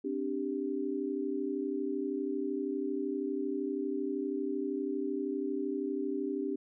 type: chord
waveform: sine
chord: C suspended second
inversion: none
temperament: just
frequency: 261.6 / 294.3 / 392.4 Hz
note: C4 / D4 / G4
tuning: 0 / +4 / +2 cents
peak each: -37 / -35 / -35 dBFS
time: 0.04-6.56 s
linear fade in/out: 10 ms
effects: none